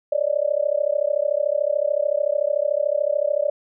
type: tone with amplitude modulation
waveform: sine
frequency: 586 Hz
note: D5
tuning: 4 cents flat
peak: -14 dBFS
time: 0.12-3.5 s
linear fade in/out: 5 ms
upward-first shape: sine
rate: 33.6 Hz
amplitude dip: 100%
effects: none